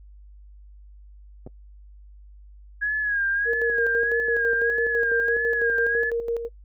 clicks, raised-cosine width 2 ms, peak -26 / -28 dBFS, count 2, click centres 1.465 / 1.473 s
sine tone with vibrato, 1654 Hz, G#6, 8 cents flat, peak -21 dBFS, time 2.81-6.11 s, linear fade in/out 20 ms, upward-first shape sine, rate 1.6 Hz, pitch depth 68 cents each way
sine tone with tremolo, 466.2 Hz, A#4, in tune, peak -21 dBFS, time 3.45-6.49 s, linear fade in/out 50 ms, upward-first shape square, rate 6 Hz, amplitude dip 55%
effects noise-tail reverb RT60 0.1 s tail -21 dB re dry + added 50 Hz sine -44 dBFS peak until 6.64 s

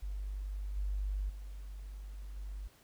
sine tone with level steps, 49.35 Hz, G1, 12 cents sharp, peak -36 / -32 / -42 / -39 dBFS, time 0.02-2.68 s, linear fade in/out 10 ms, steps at 0.76 / 1.29 / 2.36 s, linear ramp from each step 10 ms, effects pink hiss -64 dBFS RMS until 2.83 s

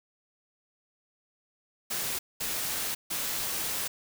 white noise bursts at uneven times, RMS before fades -32 dBFS, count 3, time 1.9-2.19 / 2.4-2.95 / 3.1-3.88 s, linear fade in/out 10 ms, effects none

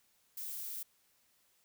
violet noise, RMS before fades -42 dBFS, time 0.37-0.83 s, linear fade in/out 5 ms, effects white hiss -72 dBFS RMS until 1.64 s

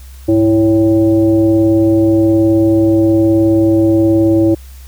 sine tone with frequency modulation, 329.6 Hz, E4, in tune, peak -7 dBFS, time 0.28-4.55 s, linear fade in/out 10 ms, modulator 226 Hz, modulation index 0.68, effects added 65 Hz sine -31 dBFS peak until 4.87 s + white hiss -44 dBFS RMS until 4.87 s

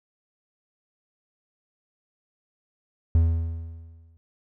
triangle tone with exponential decay, 82.41 Hz, E2, in tune, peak -12 dBFS, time 3.15-4.17 s, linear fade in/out 0 ms, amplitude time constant 220 ms, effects none

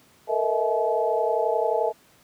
sine tone cluster, 443.7 / 475.4 / 630 / 661 / 856 Hz, A4 / A#4 / D#5 / E5 / A5, +14 / +34 / +21 / +5 / -48 cents, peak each -27 dBFS, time 0.27-1.93 s, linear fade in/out 50 ms, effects pink hiss -57 dBFS RMS until 2.23 s + high-pass 100 Hz 12 dB/octave

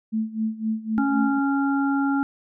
sine tone with tremolo, 220 Hz, A3, in tune, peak -20 dBFS, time 0.12-1.4 s, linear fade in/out 20 ms, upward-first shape sine, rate 3.9 Hz, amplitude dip 85%
harmonic tone, 277.2 Hz, C#4, in tune, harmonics 1 / 3 / 5, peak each -20 / -29 / -29 dBFS, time 0.98-2.23 s, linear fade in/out 0 ms
effects none

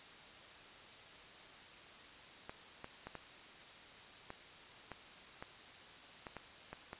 clicks, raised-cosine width 0.5 ms, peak -30 dBFS, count 11, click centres 2.495 / 2.844 / 3.07 / 3.153 / 4.304 / 4.917 / 5.425 / 6.268 / 6.367 / 6.73 / 6.931 s, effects white hiss -55 dBFS RMS until 6.99 s + resampled to 8000 Hz

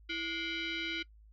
sine tone with frequency modulation, 329.6 Hz, E4, in tune, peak -34 dBFS, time 0.09-1.03 s, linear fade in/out 10 ms, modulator 885 Hz, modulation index 3.8, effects noise-tail reverb RT60 0.1 s tail -22 dB re dry + added 53 Hz sine -55 dBFS peak until 1.32 s

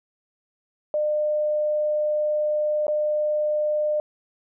sine tone with dropouts, 603 Hz, D5, 46 cents sharp, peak -20 dBFS, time 0.94-4 s, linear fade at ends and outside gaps 1 ms, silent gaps 2.868-2.881 s, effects none

